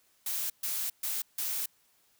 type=noise bursts at uneven times; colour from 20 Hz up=blue; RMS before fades=-33 dBFS; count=4; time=0.26-0.5 / 0.63-0.9 / 1.03-1.22 / 1.38-1.66 s; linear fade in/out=5 ms; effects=white hiss -68 dBFS RMS until 2.19 s